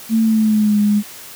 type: tone with pitch glide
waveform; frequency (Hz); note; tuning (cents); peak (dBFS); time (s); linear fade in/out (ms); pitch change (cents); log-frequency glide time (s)
sine; 223.7 to 207.5; A3 to G#3; +29 to -1; -11; 0.09-1.03; 50; -130; 0.22-0.78
effects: white hiss -36 dBFS RMS until 1.35 s + high-pass 60 Hz 12 dB/octave